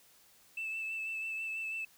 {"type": "tone with vibrato", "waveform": "sine", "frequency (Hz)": 2638, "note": "E7", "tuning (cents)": 1, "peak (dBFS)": -34, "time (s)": [0.57, 1.85], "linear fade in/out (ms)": 5, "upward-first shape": "sine", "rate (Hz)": 6.1, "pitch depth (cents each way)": 20, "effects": ["tanh soft clip ceiling -32 dBFS", "white hiss -63 dBFS RMS until 1.97 s"]}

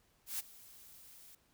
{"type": "noise with ADSR envelope", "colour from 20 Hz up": "blue", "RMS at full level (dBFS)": -37, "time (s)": [0.26, 1.35], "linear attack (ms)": 130, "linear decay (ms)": 23, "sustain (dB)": -20, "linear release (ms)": 3, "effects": ["pink hiss -72 dBFS RMS until 1.53 s"]}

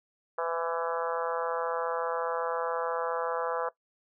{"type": "harmonic tone with a mistuned harmonic", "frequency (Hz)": 167.2, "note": "E3", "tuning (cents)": 25, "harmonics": [3, 4, 5, 6, 7, 8, 9, 10], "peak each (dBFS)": [-32, -36, -38, -37, -37, -38, -44, -45], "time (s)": [0.38, 3.69], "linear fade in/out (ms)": 5, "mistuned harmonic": 4, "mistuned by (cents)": -21, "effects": ["noise-tail reverb RT60 0.1 s tail -18 dB re dry"]}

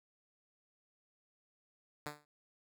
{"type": "tone with exponential decay", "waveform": "5% pulse", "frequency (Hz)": 148.3, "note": "D3", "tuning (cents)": 17, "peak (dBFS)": -26, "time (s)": [2.06, 2.25], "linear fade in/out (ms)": 2, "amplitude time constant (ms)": 41, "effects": []}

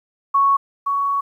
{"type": "tone pair in turn", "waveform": "sine", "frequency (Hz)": [1109, 1118.7], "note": ["C#6", "C#6"], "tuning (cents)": [0, 15], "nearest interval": "unison", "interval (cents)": 15, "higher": "second", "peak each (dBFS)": [-12, -17], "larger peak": "first", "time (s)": [[0.34, 0.57], [0.86, 1.21]], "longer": "second", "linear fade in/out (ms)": 10, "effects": ["9-bit"]}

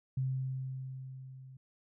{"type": "tone with level ramp", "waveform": "sine", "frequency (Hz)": 131.3, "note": "C3", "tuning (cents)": 6, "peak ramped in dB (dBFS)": [-29, -49], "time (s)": [0.17, 1.57], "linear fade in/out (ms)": 5, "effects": []}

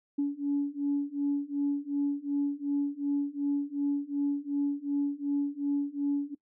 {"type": "beating tone pair", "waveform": "sine", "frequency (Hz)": [283.3, 286], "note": ["C#4", "D4"], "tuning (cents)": [38, -46], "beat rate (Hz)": 2.7, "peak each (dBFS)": [-30, -29], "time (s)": [0.18, 6.35], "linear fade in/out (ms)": 10, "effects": ["noise-tail reverb RT60 0.1 s tail -22 dB re dry", "tanh soft clip ceiling -20 dBFS"]}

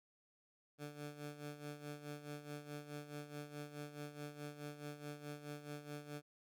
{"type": "tone with tremolo", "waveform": "15% pulse", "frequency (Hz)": 147.1, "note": "D3", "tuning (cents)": 3, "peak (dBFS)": -38, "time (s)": [0.78, 6.22], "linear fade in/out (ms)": 50, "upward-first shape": "sine", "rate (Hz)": 4.7, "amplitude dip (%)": 70, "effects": []}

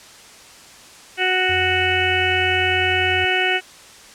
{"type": "harmonic tone", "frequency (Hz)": 370, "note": "F#4", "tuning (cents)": 0, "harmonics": [1, 2, 4, 5, 6, 7, 8], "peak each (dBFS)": [-24, -24, -24, -24, -24, -24, -24], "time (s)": [1.17, 3.61], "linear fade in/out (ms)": 50}
{"type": "tone", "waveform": "sine", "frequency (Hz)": 89.9, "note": "F#2", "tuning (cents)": -49, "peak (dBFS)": -28, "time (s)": [1.49, 3.25], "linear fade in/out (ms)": 5}
{"effects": ["white hiss -43 dBFS RMS until 4.14 s", "low-pass 8000 Hz 12 dB/octave"]}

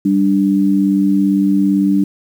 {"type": "tone pair together", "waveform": "sine", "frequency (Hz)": [196, 293.7], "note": ["G3", "D4"], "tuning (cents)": [0, 0], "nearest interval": "perfect fifth", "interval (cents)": 700, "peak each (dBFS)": -13, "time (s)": [0.05, 2.04], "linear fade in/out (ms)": 5, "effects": ["7-bit"]}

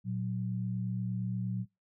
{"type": "tone pair together", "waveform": "sine", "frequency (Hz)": [116.67, 185.2], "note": ["A#2", "F#3"], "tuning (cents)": [2, 2], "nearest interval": "minor sixth", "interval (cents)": 800, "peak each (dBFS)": [-34, -34], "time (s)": [0.04, 1.66], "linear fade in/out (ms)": 50, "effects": ["noise-tail reverb RT60 0.2 s tail -23 dB re dry"]}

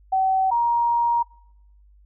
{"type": "tone pair in turn", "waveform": "sine", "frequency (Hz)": [762, 942.6], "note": ["G5", "A#5"], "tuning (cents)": [-49, 19], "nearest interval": "major third", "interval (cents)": 368, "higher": "second", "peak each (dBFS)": -17, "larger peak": "neither", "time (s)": [[0.12, 0.51], [0.51, 1.23]], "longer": "second", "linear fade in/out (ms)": 10, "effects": ["noise-tail reverb RT60 0.8 s tail -26 dB re dry", "added 50 Hz sine -50 dBFS peak until 2.05 s"]}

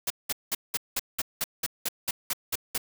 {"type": "noise bursts", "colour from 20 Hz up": "white", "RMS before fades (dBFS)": -28, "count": 13, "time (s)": [0.07, 2.779], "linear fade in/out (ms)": 5, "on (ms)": 33, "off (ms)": 190, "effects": []}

